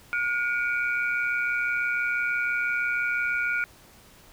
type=tone cluster; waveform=sine; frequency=1434 / 2272 / 2398 Hz; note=F6 / C#7 / D7; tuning=+45 / +42 / +36 cents; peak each=-25 / -30 / -34 dBFS; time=0.13-3.64 s; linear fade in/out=0 ms; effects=pink hiss -53 dBFS RMS until 4.32 s